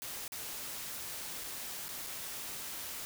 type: noise with dropouts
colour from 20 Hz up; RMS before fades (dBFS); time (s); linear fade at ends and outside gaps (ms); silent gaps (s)
white; -42; 0.02-3.05; 0; 0.279-0.321 / 1.438-1.442 / 1.883-1.889 / 2.065-2.069
effects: none